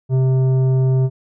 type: tone with tanh clipping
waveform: sine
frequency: 130.81 Hz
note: C3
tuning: in tune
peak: -14 dBFS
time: 0.09-1.1 s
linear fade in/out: 50 ms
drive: 10 dB
effects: none